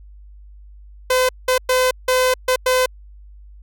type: tone bursts at uneven times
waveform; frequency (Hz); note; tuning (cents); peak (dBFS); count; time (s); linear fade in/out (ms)
sawtooth; 510; C5; -44; -10; 6; 1.1-1.29 / 1.48-1.58 / 1.69-1.91 / 2.08-2.34 / 2.48-2.56 / 2.66-2.86; 5
effects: added 50 Hz sine -39 dBFS peak until 3.62 s